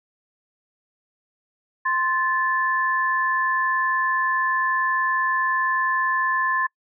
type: tone pair together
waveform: sine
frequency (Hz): 1046.5 / 1744.8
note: C6 / A6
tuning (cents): 0 / -15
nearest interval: major sixth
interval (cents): 885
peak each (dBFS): -22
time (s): 1.85-6.67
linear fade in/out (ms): 10
effects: noise-tail reverb RT60 0.1 s tail -26 dB re dry